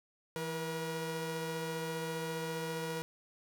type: tone pair together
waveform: sawtooth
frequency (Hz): 164.81 / 479.5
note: E3 / A#4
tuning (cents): 0 / +49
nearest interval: octave + tritone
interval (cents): 1849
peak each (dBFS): -36 / -34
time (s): 0.36-3.02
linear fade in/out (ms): 0
effects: none